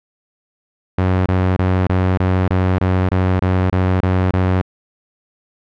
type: tone bursts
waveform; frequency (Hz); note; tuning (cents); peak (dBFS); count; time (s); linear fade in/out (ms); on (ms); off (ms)
sawtooth; 92.6; F#2; +2; -9; 12; 0.98-4.615; 5; 280; 25
effects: low-pass 2000 Hz 12 dB/octave